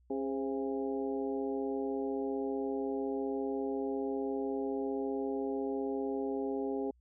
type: harmonic tone with a mistuned harmonic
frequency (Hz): 135.7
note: C#3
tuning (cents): -36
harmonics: 2 / 3 / 4 / 5 / 6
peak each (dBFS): -36 / -35 / -42 / -48 / -45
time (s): 0.1-6.91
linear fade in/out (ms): 5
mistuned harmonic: 4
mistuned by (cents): -47
effects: added 61 Hz sine -63 dBFS peak until 7 s